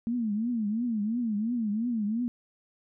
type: tone with vibrato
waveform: sine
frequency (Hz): 224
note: A3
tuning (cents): +31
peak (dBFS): -26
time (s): 0.07-2.28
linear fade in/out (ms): 0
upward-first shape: triangle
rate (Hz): 2.9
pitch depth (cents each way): 190
effects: none